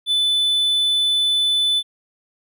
triangle tone, 3500 Hz, A7, 10 cents flat, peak -14 dBFS, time 0.06-1.83 s, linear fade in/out 50 ms, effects none

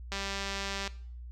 click train, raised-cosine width 0.2 ms, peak -18 dBFS, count 150, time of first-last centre 0.12-0.876 s, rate 197 Hz, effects noise-tail reverb RT60 0.5 s tail -17 dB re dry + added 60 Hz sine -41 dBFS peak until 1.31 s

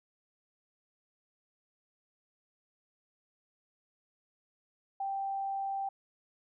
sine tone, 784 Hz, G5, in tune, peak -32 dBFS, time 5-5.89 s, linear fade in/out 5 ms, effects none

